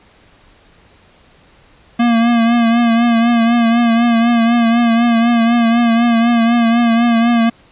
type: tone with vibrato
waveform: square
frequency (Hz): 233.1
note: A#3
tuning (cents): 0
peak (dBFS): -10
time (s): 1.99-7.5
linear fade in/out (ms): 10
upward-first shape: triangle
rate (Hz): 4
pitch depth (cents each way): 51
effects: pink hiss -48 dBFS RMS until 7.71 s + resampled to 8000 Hz